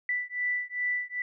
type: beating tone pair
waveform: sine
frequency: 1975.5 / 1978 Hz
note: B6 / B6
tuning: 0 / +2 cents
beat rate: 2.5 Hz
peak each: -31 dBFS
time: 0.09-1.22 s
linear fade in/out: 2 ms
effects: none